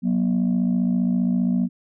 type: tone pair together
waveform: sine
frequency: 185 / 240.1 Hz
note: F#3 / B3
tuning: 0 / -49 cents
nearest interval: perfect fourth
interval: 451 cents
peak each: -19 dBFS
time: 0.02-1.69 s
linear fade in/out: 50 ms
effects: tanh soft clip ceiling -14 dBFS